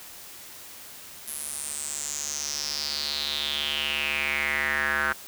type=tone with band-pass filter sweep; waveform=square; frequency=73 Hz; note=D2; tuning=10 cents flat; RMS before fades=-29 dBFS; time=1.27-5.13 s; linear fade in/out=10 ms; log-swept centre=11000 to 1500 Hz; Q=6.1; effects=white hiss -44 dBFS RMS until 5.27 s